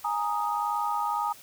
sine chord, Ab suspended second, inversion none, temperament equal, 830.6 / 932.3 / 1244.5 Hz, Ab5 / Bb5 / Eb6, 0 / 0 / 0 cents, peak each -30 dBFS, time 0.04-1.33 s, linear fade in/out 10 ms, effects white hiss -50 dBFS RMS until 1.42 s

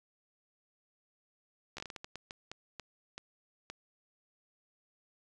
slowing click train, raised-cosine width 0.2 ms, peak -25 dBFS, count 14, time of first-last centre 1.77-3.7 s, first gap 13 ms, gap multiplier 1.36, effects resampled to 24000 Hz

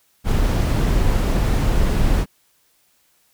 brown noise, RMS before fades -17 dBFS, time 0.24-2.26 s, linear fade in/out 50 ms, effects white hiss -61 dBFS RMS until 3.33 s

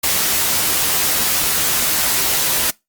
white noise with comb filter, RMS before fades -17 dBFS, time 0.03-2.71 s, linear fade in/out 10 ms, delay 13 ms, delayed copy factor +0.5, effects noise-tail reverb RT60 0.2 s tail -23 dB re dry + Opus 48 kbps

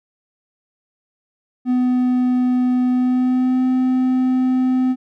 triangle tone with pitch glide, 250.6 to 256.2 Hz, B3 to C4, +25 to -36 cents, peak -12 dBFS, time 1.65-4.96 s, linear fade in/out 50 ms, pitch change +39 cents, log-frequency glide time 2.9-3.64 s, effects none

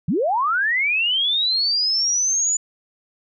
sine linear sweep, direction up, 130.81 to 7000 Hz, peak -17 dBFS, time 0.08-2.57 s, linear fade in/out 5 ms, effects none

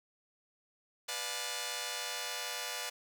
5% pulse chord, B diminished seventh, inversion none, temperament just, 493.9 / 592.7 / 711.2 / 853.4 Hz, B4 / D5 / F5 / Ab5, 0 / +16 / +31 / +47 cents, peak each -31 dBFS, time 1.08-2.9 s, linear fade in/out 10 ms, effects none

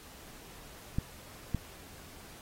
clicks, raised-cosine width 5 ms, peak -17 dBFS, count 2, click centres 0.985 / 1.547 s, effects pink hiss -52 dBFS RMS until 2.41 s + AAC 48 kbps

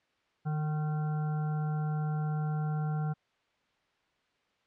harmonic tone with a mistuned harmonic, 152.9 Hz, D#3, 30 cents flat, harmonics 1 / 3 / 5 / 7 / 9 / 10, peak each -29 / -47 / -42 / -54 / -47 / -57 dBFS, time 0.45-3.14 s, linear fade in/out 20 ms, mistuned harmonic 3, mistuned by -18 cents, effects white hiss -72 dBFS RMS until 4.66 s + low-pass 3000 Hz 12 dB/octave

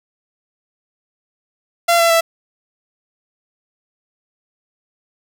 sawtooth tone with pitch steps, 684 / 673.4 / 663 Hz, F5 / E5 / E5, -36 / +37 / +10 cents, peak -7 dBFS, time 1.88-2.21 s, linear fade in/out 10 ms, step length 110 ms, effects 8-bit

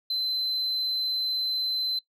sine tone, 4062 Hz, B7, 48 cents sharp, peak -23 dBFS, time 0.1-1.99 s, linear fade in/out 5 ms, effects noise-tail reverb RT60 0.1 s tail -21 dB re dry + tanh soft clip ceiling -24 dBFS

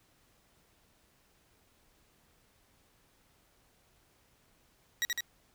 20% pulse tone with echo, 1911 Hz, A#6, 43 cents sharp, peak -23 dBFS, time 5.02-5.05 s, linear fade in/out 0 ms, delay 78 ms, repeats 2, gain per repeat -2 dB, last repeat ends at 5.206 s, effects pink hiss -68 dBFS RMS until 5.54 s

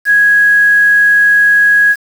sine tone with quantisation, 1661.2 Hz, G#6, in tune, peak -5 dBFS, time 0.05-1.96 s, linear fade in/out 50 ms, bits 5, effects none

